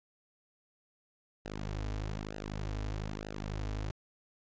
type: tone with flanger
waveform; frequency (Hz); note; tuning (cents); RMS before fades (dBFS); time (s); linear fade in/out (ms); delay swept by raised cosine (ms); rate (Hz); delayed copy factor
sawtooth; 52; G#1; +3; -38; 1.45-3.91; 0; 0.88 to 5.58; 1.1; -0.85
effects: resampled to 16000 Hz